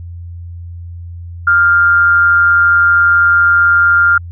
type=tone with amplitude modulation; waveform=sine; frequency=1396.9 Hz; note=F6; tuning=in tune; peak=-4 dBFS; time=1.47-4.18 s; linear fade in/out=5 ms; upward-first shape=sine; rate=172 Hz; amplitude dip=45%; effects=added 86 Hz sine -25 dBFS peak until 4.31 s